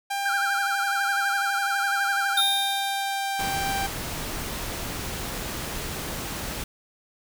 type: tone with pitch glide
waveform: sawtooth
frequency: 796 to 785.5 Hz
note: G5 to G5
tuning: +26 to +3 cents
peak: -22 dBFS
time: 0.1-3.87 s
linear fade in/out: 10 ms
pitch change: -23 cents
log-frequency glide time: 1.99-3.54 s
type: tone with vibrato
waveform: triangle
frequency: 1480 Hz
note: F#6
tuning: in tune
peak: -23 dBFS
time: 0.25-2.41 s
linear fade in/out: 10 ms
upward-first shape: sine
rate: 12 Hz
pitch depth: 150 cents each way
type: tone with exponential decay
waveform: square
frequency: 3685 Hz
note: A#7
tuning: 21 cents flat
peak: -19 dBFS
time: 2.37-3.85 s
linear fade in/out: 5 ms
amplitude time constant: 320 ms
type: noise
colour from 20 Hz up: pink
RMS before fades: -32 dBFS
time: 3.39-6.64 s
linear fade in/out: 5 ms
effects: none